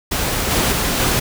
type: noise with level steps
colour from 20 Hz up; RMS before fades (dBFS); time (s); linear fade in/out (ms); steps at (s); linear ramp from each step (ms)
pink; -20 / -17 / -19 / -17; 0.11-1.2; 10; 0.5 / 0.72 / 0.99; 5
effects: none